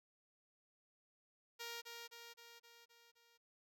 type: tone with echo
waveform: 5% pulse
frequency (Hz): 468.2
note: A#4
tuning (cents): +8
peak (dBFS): -34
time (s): 1.59-1.82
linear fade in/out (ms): 20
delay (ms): 260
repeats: 6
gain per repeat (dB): -4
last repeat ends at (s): 3.38
effects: none